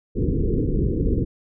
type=low-pass noise; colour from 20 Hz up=pink; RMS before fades=-21 dBFS; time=0.15-1.25 s; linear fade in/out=20 ms; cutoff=480 Hz; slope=96 dB/octave; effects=none